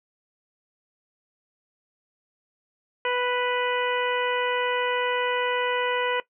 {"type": "harmonic tone", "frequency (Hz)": 493.9, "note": "B4", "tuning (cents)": 0, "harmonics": [1, 2, 3, 4, 5, 6], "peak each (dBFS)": [-26, -29, -31, -32, -33, -34], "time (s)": [3.05, 6.2], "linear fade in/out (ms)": 2, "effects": ["noise-tail reverb RT60 0.1 s tail -18 dB re dry"]}